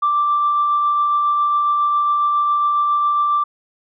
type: tone with tremolo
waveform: sine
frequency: 1174.7 Hz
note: D6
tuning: in tune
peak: -12 dBFS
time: 0.02-3.44 s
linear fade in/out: 10 ms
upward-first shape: triangle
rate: 7.3 Hz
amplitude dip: 25%
effects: tanh soft clip ceiling -9 dBFS